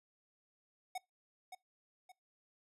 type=tone with echo; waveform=square; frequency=740 Hz; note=F#5; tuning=in tune; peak=-39 dBFS; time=0.95-0.98 s; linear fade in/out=5 ms; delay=570 ms; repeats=2; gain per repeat=-8 dB; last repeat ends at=2.12 s; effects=noise-tail reverb RT60 0.2 s tail -24 dB re dry + resampled to 32000 Hz